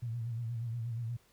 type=tone with vibrato; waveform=sine; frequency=116.6 Hz; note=A#2; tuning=1 cent sharp; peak=-34 dBFS; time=0.02-1.17 s; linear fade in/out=10 ms; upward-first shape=sine; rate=8.4 Hz; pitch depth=68 cents each way; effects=pink hiss -67 dBFS RMS until 1.32 s